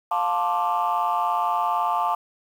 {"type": "chord", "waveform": "sine", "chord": "D minor seventh", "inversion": "first", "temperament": "just", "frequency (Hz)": [704.8, 881, 1057.2, 1174.7], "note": ["F5", "A5", "C6", "D6"], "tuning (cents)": [16, 2, 18, 0], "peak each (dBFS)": [-25, -23, -27, -25], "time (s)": [0.11, 2.15], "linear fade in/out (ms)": 5, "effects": ["tanh soft clip ceiling -14 dBFS", "8-bit"]}